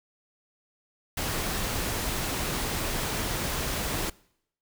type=noise; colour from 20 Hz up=pink; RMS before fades=-30 dBFS; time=1.17-4.1 s; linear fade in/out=5 ms; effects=noise-tail reverb RT60 0.7 s tail -23 dB re dry